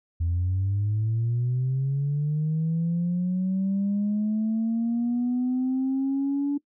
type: linear sweep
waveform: sine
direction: up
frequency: 82.5 to 287.1 Hz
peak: -21 dBFS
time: 0.2-6.58 s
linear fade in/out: 10 ms
effects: noise-tail reverb RT60 0.1 s tail -21 dB re dry + tanh soft clip ceiling -19 dBFS